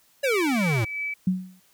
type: exponential sweep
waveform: square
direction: down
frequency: 580 to 104.8 Hz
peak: -22 dBFS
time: 0.23-0.85 s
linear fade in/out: 10 ms
type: tone with tremolo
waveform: sine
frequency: 2299 Hz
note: D7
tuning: 37 cents flat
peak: -26 dBFS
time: 0.24-1.14 s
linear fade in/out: 5 ms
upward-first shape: sine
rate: 2.8 Hz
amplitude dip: 45%
type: tone with exponential decay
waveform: sine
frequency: 185 Hz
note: F#3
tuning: in tune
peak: -16 dBFS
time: 1.27-1.6 s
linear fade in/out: 5 ms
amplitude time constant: 70 ms
effects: white hiss -61 dBFS RMS until 1.73 s